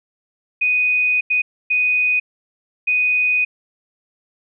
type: tone bursts at uneven times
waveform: sine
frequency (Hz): 2489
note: D#7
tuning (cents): 0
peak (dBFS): -14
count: 4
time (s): 0.61-1.21 / 1.3-1.42 / 1.7-2.2 / 2.87-3.45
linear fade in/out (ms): 10
effects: none